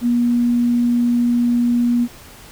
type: tone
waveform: sine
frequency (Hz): 240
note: B3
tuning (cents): -49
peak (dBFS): -13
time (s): 0.01-2.08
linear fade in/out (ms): 50
effects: pink hiss -41 dBFS RMS until 2.51 s